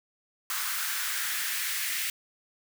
white noise with high-pass filter sweep, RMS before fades -31 dBFS, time 0.5-2.1 s, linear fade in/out 2 ms, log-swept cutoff 1300 to 2000 Hz, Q 2.5, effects none

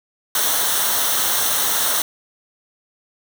white noise with comb filter, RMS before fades -19 dBFS, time 0.35-2.02 s, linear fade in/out 2 ms, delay 0.41 ms, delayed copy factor -0.65, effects none

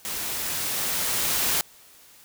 white noise with level ramp, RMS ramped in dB -31 to -23 dBFS, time 0.05-1.61 s, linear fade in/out 0 ms, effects white hiss -52 dBFS RMS until 2.24 s

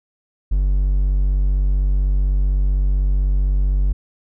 triangle tone, 47.9 Hz, G1, 39 cents flat, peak -12 dBFS, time 0.51-3.93 s, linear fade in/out 10 ms, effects none

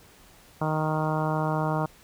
harmonic tone, 155.56 Hz, D#3, in tune, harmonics 1 / 2 / 3 / 4 / 5 / 6 / 7 / 8 / 9, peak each -27 / -33 / -35 / -32 / -33 / -33 / -35 / -38 / -39 dBFS, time 0.61-1.86 s, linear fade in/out 5 ms, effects pink hiss -54 dBFS RMS until 2.03 s

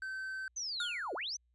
triangle tone, 1541 Hz, G6, 30 cents flat, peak -36 dBFS, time 0.02-0.48 s, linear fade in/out 2 ms
sine linear two-way sweep, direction down then up, 6272 to 316.5 to 6272 Hz, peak -36 dBFS, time 0.56-1.37 s, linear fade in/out 10 ms, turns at 1.14 s
square tone with exponential decay, 1432 Hz, F6, 43 cents sharp, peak -34 dBFS, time 0.8-1.22 s, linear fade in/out 2 ms, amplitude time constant 90 ms
effects added 60 Hz sine -70 dBFS peak until 1.54 s + resampled to 24000 Hz

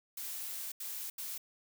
blue noise bursts at uneven times, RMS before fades -41 dBFS, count 3, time 0.17-0.72 / 0.8-1.1 / 1.18-1.38 s, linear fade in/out 5 ms, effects none

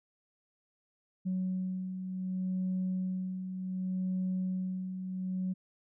sine beating tone pair, 185 / 185.67 Hz, F#3 / F#3, 0 / +6 cents, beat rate 0.67 Hz, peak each -39 / -31 dBFS, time 1.25-5.54 s, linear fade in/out 20 ms, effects tanh soft clip ceiling -26 dBFS

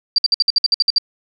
sine tone bursts, 4699 Hz, D8, in tune, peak -10 dBFS, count 11, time 0.16-0.983 s, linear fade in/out 2 ms, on 23 ms, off 57 ms, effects none

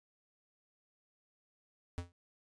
square tone with exponential decay, 87.31 Hz, F2, in tune, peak -33 dBFS, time 1.98-2.12 s, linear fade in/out 0 ms, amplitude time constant 30 ms, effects resampled to 22050 Hz

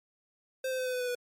square tone with pitch steps, 522 / 516.6 / 511.3 / 506 / 500.7 / 495.6 / 490.4 Hz, C5 / C5 / C5 / B4 / B4 / B4 / B4, -4 / -22 / -40 / +42 / +24 / +6 / -12 cents, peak -31 dBFS, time 0.64-1.151 s, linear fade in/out 5 ms, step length 73 ms, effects MP3 64 kbps

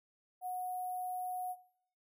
sine tone with sample-and-hold, 733 Hz, F#5, 16 cents flat, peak -36 dBFS, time 0.41-1.56 s, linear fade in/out 50 ms, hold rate 11025 Hz, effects noise-tail reverb RT60 0.7 s tail -19 dB re dry

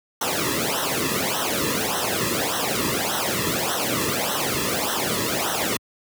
pink noise with flanger, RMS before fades -24 dBFS, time 0.21-5.77 s, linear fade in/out 5 ms, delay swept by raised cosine 0.42 to 1.36 ms, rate 1.7 Hz, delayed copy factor -1, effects high-pass 80 Hz 12 dB/octave

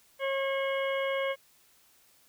harmonic tone with a mistuned harmonic, 543 Hz, C#5, 36 cents flat, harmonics 1 / 2 / 3 / 4 / 5 / 6, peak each -29 / -37 / -40 / -36 / -43 / -45 dBFS, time 0.19-1.36 s, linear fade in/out 50 ms, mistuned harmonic 5, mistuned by +120 cents, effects white hiss -63 dBFS RMS until 2.28 s

